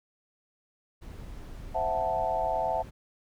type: noise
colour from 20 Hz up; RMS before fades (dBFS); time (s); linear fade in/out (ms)
brown; -42; 1.01-2.91; 20
type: chord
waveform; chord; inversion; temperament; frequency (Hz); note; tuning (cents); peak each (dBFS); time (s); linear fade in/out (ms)
sine; F# half-diminished seventh; second; equal; 523.3 / 659.3 / 740 / 880; C5 / E5 / F#5 / A5; 0 / 0 / 0 / 0; -36 / -30 / -31 / -31; 1.74-2.83; 20
effects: none